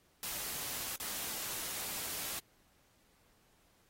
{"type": "noise with dropouts", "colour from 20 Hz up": "white", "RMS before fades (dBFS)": -40, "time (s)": [0.23, 2.39], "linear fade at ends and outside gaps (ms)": 0, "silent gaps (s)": [0.959, 1], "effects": ["pink hiss -70 dBFS RMS until 3.89 s", "AAC 48 kbps"]}